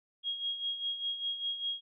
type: tone with tremolo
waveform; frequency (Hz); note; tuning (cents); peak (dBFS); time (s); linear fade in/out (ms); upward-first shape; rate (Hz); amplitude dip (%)
sine; 3278; G#7; -23; -30; 0.23-1.81; 50; sine; 5; 65
effects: none